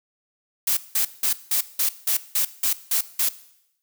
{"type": "noise bursts", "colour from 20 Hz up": "blue", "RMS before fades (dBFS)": -21, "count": 10, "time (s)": [0.67, 3.29], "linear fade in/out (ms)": 5, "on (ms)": 100, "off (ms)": 180, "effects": ["noise-tail reverb RT60 0.8 s tail -17 dB re dry"]}